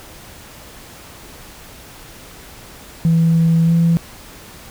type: tone with pitch glide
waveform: sine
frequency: 164.81 to 167.5 Hz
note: E3 to E3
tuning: 0 to +28 cents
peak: -9 dBFS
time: 3.05-3.97 s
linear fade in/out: 0 ms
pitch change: +28 cents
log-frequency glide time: 3.64-3.72 s
effects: tanh soft clip ceiling -7 dBFS + pink hiss -39 dBFS RMS until 4.7 s